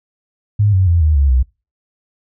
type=tone with pitch steps; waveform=sine; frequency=103.7 / 94 / 85.21 / 77.24 / 70.02 / 63.47 Hz; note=G#2 / F#2 / F2 / D#2 / C#2 / B1; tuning=-2 / +28 / -42 / -12 / +18 / +48 cents; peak=-9 dBFS; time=0.59-1.43 s; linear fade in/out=10 ms; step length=140 ms; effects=noise-tail reverb RT60 0.3 s tail -25 dB re dry